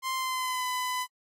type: tone with pitch glide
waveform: sawtooth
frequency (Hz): 1046.5 to 1004.4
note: C6 to B5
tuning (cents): 0 to +29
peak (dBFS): -25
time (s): 0.02-1.07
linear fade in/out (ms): 50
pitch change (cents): -71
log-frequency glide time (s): 0.15-0.66
effects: AAC 48 kbps